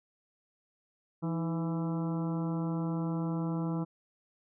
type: harmonic tone with a mistuned harmonic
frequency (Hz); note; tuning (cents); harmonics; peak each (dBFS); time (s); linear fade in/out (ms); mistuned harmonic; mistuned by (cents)
166.4; E3; +17; 1 / 2 / 3 / 4 / 5 / 6 / 7 / 8; -31 / -36 / -44 / -47 / -47 / -47 / -51 / -50; 1.22-3.85; 20; 2; -61
effects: none